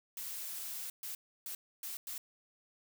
blue noise bursts at uneven times, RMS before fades -42 dBFS, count 5, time 0.17-0.9 / 1.03-1.15 / 1.46-1.55 / 1.83-1.97 / 2.07-2.18 s, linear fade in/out 2 ms, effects none

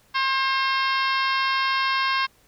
harmonic tone with a mistuned harmonic, 533 Hz, C5, 32 cents sharp, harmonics 2 / 3 / 4 / 5 / 6 / 7 / 8 / 9 / 10, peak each -23 / -27 / -29 / -31 / -33 / -34 / -35 / -36 / -37 dBFS, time 0.14-2.27 s, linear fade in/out 20 ms, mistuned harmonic 5, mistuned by +23 cents, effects pink hiss -59 dBFS RMS until 2.47 s

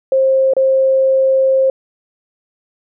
sine tone with dropouts, 531 Hz, C5, 25 cents sharp, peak -9 dBFS, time 0.12-1.7 s, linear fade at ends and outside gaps 2 ms, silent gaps 0.536-0.566 s, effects none

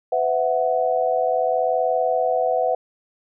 sine chord, B suspended fourth, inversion none, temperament equal with one note detuned, 504.6 / 659.3 / 740 Hz, B4 / E5 / F#5, +37 / 0 / 0 cents, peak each -22 dBFS, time 0.12-2.75 s, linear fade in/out 5 ms, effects none

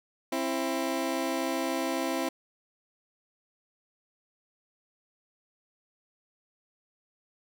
20% pulse tone pair together, 265.7 / 333 Hz, C4 / E4, +27 / +18 cents, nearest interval major third, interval 391 cents, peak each -26 dBFS, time 0.32-2.29 s, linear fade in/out 5 ms, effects none

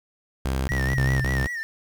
sawtooth tone bursts, 66 Hz, C2, 16 cents sharp, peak -19 dBFS, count 4, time 0.45-1.469 s, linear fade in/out 0 ms, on 230 ms, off 33 ms
sine tone, 131.1 Hz, C3, 4 cents sharp, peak -23 dBFS, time 0.69-1.44 s, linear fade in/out 20 ms
triangle tone with vibrato, 1864.7 Hz, A#6, in tune, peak -26 dBFS, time 0.69-1.63 s, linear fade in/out 0 ms, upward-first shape sine, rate 5.2 Hz, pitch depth 78 cents each way
effects 8-bit

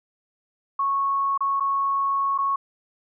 sine tone with dropouts, 1103 Hz, C#6, 9 cents flat, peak -20 dBFS, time 0.79-2.56 s, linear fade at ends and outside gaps 5 ms, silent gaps 1.377-1.406 / 1.599-1.605 / 2.379-2.385 s, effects none

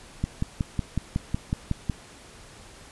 click train, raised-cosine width 5 ms, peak -12 dBFS, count 10, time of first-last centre 0.24-1.897 s, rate 5.43 Hz, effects pink hiss -48 dBFS RMS until 2.91 s + resampled to 24000 Hz

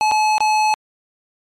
square tone with dropouts, 858 Hz, A5, 44 cents flat, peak -14 dBFS, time 0.01-0.74 s, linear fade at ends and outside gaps 0 ms, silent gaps 0.113-0.119 / 0.381-0.405 s, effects low-pass 7000 Hz 12 dB/octave + MP3 96 kbps

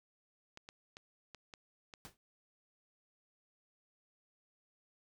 clicks, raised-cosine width 0.2 ms, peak -32 dBFS, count 6, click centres 0.574 / 0.689 / 0.969 / 1.347 / 1.538 / 1.938 s
pink noise with exponential decay, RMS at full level -47 dBFS, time 2.05-2.17 s, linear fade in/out 0 ms, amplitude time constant 26 ms
effects none

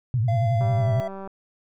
sine tone with vibrato, 116.54 Hz, A#2, in tune, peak -19 dBFS, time 0.14-1 s, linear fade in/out 0 ms, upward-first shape sine, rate 11 Hz, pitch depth 180 cents each way
triangle tone with pitch glide, 685 to 662.8 Hz, F5 to E5, -34 to +9 cents, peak -24 dBFS, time 0.28-1.08 s, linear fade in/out 5 ms, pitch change -57 cents, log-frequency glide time 0.76-0.9 s
click train, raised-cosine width 1 ms, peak -24 dBFS, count 130, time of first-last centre 0.61-1.275 s, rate 194 Hz
effects none

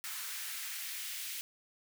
white noise with high-pass filter sweep, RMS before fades -41 dBFS, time 0.04-1.41 s, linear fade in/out 0 ms, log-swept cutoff 1400 to 2400 Hz, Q 1.4, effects none

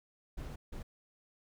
brown noise bursts at uneven times, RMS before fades -42 dBFS, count 2, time 0.37-0.56 / 0.72-0.83 s, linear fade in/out 10 ms, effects none

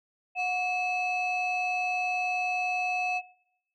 sine tone pair together, 729.6 / 2600 Hz, F#5 / E7, -24 / -24 cents, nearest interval octave + minor seventh, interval 2200 cents, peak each -27 dBFS, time 0.35-3.22 s, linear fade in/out 50 ms, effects noise-tail reverb RT60 0.8 s tail -20 dB re dry + tanh soft clip ceiling -23 dBFS

